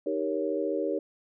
sine chord, Eb dominant seventh, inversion none, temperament equal, 311.1 / 392 / 466.2 / 554.4 Hz, Eb4 / G4 / Bb4 / Db5, 0 / 0 / 0 / 0 cents, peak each -32 dBFS, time 0.06-0.99 s, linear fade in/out 5 ms, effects none

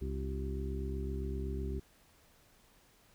harmonic tone with a mistuned harmonic, 67.8 Hz, C#2, 38 cents flat, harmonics 1 / 2 / 3 / 4 / 5 / 6, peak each -36 / -44 / -45 / -47 / -50 / -43 dBFS, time 0.01-1.8 s, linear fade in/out 10 ms, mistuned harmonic 6, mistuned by -95 cents, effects pink hiss -65 dBFS RMS until 3.14 s

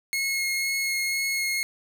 sawtooth tone with vibrato, 2165 Hz, C#7, 41 cents flat, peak -21 dBFS, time 0.13-1.63 s, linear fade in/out 0 ms, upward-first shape sine, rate 2 Hz, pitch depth 9 cents each way, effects none

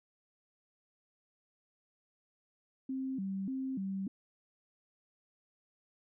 sine tone with vibrato, 226 Hz, A3, 47 cents sharp, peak -34 dBFS, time 2.89-4.08 s, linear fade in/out 5 ms, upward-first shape square, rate 1.7 Hz, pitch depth 270 cents each way, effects none

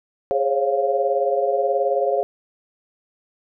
sine chord, Db major seventh, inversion second, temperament equal with one note detuned, 415.3 / 535.8 / 554.4 / 698.5 Hz, Ab4 / C5 / Db5 / F5, 0 / +41 / 0 / 0 cents, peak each -23 dBFS, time 0.31-2.23 s, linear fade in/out 0 ms, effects none

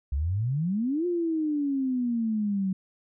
sine exponential two-way sweep, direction up then down, 64.7 to 357.6 to 186.5 Hz, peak -24 dBFS, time 0.12-2.73 s, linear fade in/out 5 ms, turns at 1.06 s, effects none

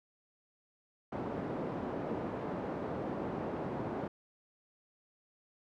pink band-pass noise, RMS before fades -38 dBFS, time 1.12-4.08 s, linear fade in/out 5 ms, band 180 to 770 Hz, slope 12 dB/octave, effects none

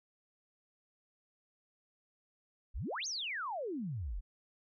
sine exponential two-way sweep, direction up then down, 37.18 to 6645 to 37.18 Hz, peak -36 dBFS, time 2.74-4.21 s, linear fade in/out 20 ms, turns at 3.07 s, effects none

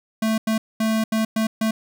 square tone bursts at uneven times, 220.7 Hz, A3, 5 cents sharp, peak -19 dBFS, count 6, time 0.22-0.38 / 0.47-0.58 / 0.8-1.04 / 1.12-1.25 / 1.36-1.47 / 1.61-1.71 s, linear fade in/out 5 ms, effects none

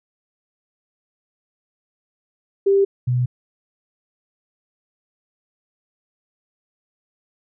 sine tone pair in turn, 394.6 / 124.29 Hz, G4 / B2, +11 / +11 cents, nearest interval octave + minor sixth, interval 2000 cents, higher first, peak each -12 / -16 dBFS, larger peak first, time 2.66-2.85 / 3.07-3.26 s, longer neither, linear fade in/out 10 ms, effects none

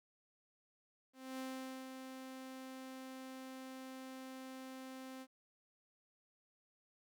sawtooth tone with ADSR envelope, 261.6 Hz, C4, in tune, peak -38 dBFS, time 1.13-5.27 s, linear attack 260 ms, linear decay 480 ms, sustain -6 dB, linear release 54 ms, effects 13-bit

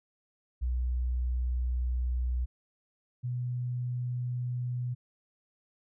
sine tone pair in turn, 61.74 / 123.48 Hz, B1 / B2, 0 / 0 cents, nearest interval octave, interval 1200 cents, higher second, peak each -27 / -30 dBFS, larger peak first, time 0.61-2.46 / 3.23-4.95 s, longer first, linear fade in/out 20 ms, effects none

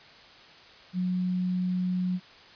sine tone, 182 Hz, F#3, 28 cents flat, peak -25 dBFS, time 0.93-2.2 s, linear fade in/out 50 ms, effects white hiss -51 dBFS RMS until 2.55 s + resampled to 11025 Hz

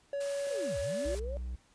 triangle tone with pitch glide, 563 to 572.5 Hz, C#5 to D5, +27 to -44 cents, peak -30 dBFS, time 0.13-1.15 s, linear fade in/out 2 ms, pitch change +29 cents, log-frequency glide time 0.81-0.9 s
white high-pass noise, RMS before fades -45 dBFS, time 0.2-1.2 s, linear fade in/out 10 ms, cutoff 390 Hz, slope 12 dB/octave
sine linear two-way sweep, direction down then up, 587.3 to 55.1 to 587.3 Hz, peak -38 dBFS, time 0.47-1.37 s, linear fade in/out 0 ms, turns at 0.79 s
triangle tone, 61.74 Hz, B1, in tune, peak -33 dBFS, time 1.05-1.56 s, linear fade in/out 10 ms
effects pink hiss -66 dBFS RMS until 1.74 s + resampled to 22050 Hz

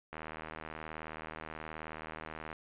click train, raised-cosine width 0.5 ms, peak -27 dBFS, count 190, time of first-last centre 0.13-2.528 s, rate 78.8 Hz, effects resampled to 8000 Hz

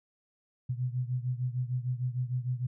sine beating tone pair, 123.47 / 130.07 Hz, B2 / C3, 0 / -10 cents, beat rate 6.6 Hz, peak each -31 / -34 dBFS, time 0.69-2.67 s, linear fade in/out 10 ms, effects none

